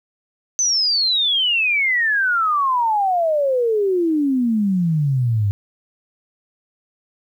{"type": "exponential sweep", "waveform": "sine", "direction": "down", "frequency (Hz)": [6190, 98], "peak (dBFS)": -15, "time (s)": [0.59, 5.51], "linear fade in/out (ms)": 0, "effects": ["9-bit"]}